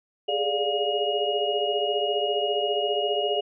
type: tone cluster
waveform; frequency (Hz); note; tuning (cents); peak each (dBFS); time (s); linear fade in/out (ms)
sine; 408.5 / 423.3 / 585 / 704 / 2877; G#4 / G#4 / D5 / F5 / F#7; -29 / +33 / -7 / +14 / -49; -29; 0.28-3.41; 10
effects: none